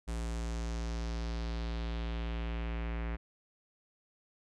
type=tone with low-pass filter sweep; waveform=square; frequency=57.2 Hz; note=A#1; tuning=32 cents flat; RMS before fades=-36 dBFS; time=0.07-3.17 s; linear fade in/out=20 ms; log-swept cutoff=8800 to 2100 Hz; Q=2; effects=none